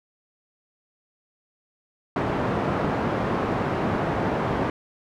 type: band-pass noise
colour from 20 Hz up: pink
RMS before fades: -25 dBFS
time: 2.16-4.7 s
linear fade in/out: 2 ms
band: 130 to 1200 Hz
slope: 12 dB/octave
type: clicks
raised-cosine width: 2 ms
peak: -17 dBFS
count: 5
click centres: 2.302 / 2.846 / 3.489 / 3.956 / 4.511 s
effects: none